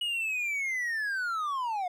triangle linear sweep, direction down, 2917 to 698.5 Hz, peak -27 dBFS, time 0.01-1.88 s, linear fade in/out 5 ms, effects none

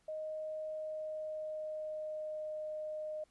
sine tone with pitch glide, 622.3 to 615.5 Hz, D#5 to D#5, 0 to -19 cents, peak -38 dBFS, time 0.08-3.24 s, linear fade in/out 5 ms, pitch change -19 cents, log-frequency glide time 0.65-2.55 s, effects pink hiss -73 dBFS RMS until 3.3 s + resampled to 24000 Hz

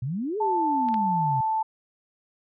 sine exponential two-way sweep, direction up then down, 116.54 to 436 to 127.4 Hz, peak -26 dBFS, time 0.02-1.41 s, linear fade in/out 5 ms, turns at 0.38 s
sine tone, 880 Hz, A5, in tune, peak -22 dBFS, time 0.4-1.63 s, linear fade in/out 10 ms
clicks, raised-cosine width 0.3 ms, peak -26 / -21 dBFS, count 2, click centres 0.887 / 0.942 s
effects none

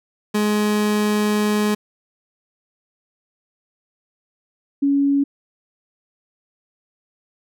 30% pulse / sine tone pair in turn, 210 / 280.3 Hz, G#3 / C#4, +19 / +19 cents, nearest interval perfect fourth, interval 500 cents, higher second, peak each -14 dBFS, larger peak neither, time 0.34-1.75 / 4.82-5.24 s, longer first, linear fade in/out 10 ms, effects none

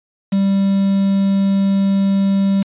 triangle tone with quantisation, 196 Hz, G3, in tune, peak -10 dBFS, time 0.32-2.63 s, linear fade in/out 10 ms, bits 5, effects resampled to 8000 Hz

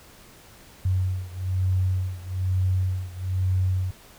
sine beating tone pair, 92.5 / 93.6 Hz, F#2 / F#2, 0 / +20 cents, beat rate 1.1 Hz, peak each -24 / -26 dBFS, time 0.85-3.91 s, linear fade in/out 5 ms, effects pink hiss -50 dBFS RMS until 4.18 s

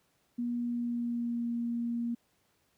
sine tone with pitch glide, 240 to 235.6 Hz, B3 to A#3, -49 to +19 cents, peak -30 dBFS, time 0.38-2.15 s, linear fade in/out 10 ms, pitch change -32 cents, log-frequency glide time 0.56-1.49 s, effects pink hiss -72 dBFS RMS until 2.77 s + high-pass 80 Hz 12 dB/octave

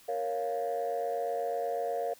sine chord, Bb minor, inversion none, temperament equal, 466.2 / 554.4 / 698.5 Hz, Bb4 / Db5 / F5, 0 / 0 / 0 cents, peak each -33 / -34 / -32 dBFS, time 0.08-2.14 s, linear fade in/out 10 ms, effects tanh soft clip ceiling -24 dBFS + white hiss -58 dBFS RMS until 2.19 s

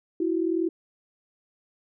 sine tone pair together, 329.6 / 370 Hz, E4 / F#4, 0 / 0 cents, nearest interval major second, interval 200 cents, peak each -24 / -27 dBFS, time 0.2-0.69 s, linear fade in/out 5 ms, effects none

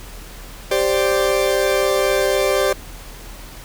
40% pulse chord, G suspended fourth, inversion none, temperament equal, 392 / 523.3 / 587.3 Hz, G4 / C5 / D5, 0 / 0 / 0 cents, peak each -19 dBFS, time 0.71-2.73 s, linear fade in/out 5 ms, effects added 40 Hz sine -36 dBFS peak until 3.64 s + pink hiss -39 dBFS RMS until 3.64 s

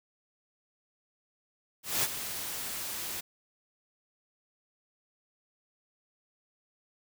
white noise with ADSR envelope, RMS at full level -27 dBFS, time 1.83-3.21 s, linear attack 200 ms, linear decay 41 ms, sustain -10 dB, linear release 11 ms, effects none

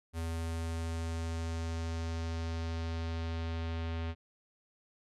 square tone with low-pass filter sweep, 82.41 Hz, E2, in tune, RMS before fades -36 dBFS, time 0.13-4.15 s, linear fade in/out 50 ms, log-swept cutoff 11000 to 3200 Hz, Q 1.4, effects none

